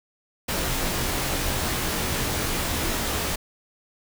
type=noise with comb filter; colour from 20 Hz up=pink; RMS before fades=-26 dBFS; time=0.48-3.36 s; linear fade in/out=10 ms; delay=20 ms; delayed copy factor=-0.8; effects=none